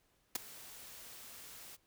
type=noise with ADSR envelope; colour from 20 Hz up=white; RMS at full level=-32 dBFS; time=0.35-1.77 s; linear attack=7 ms; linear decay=10 ms; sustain=-20 dB; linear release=26 ms; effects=pink hiss -74 dBFS RMS until 1.86 s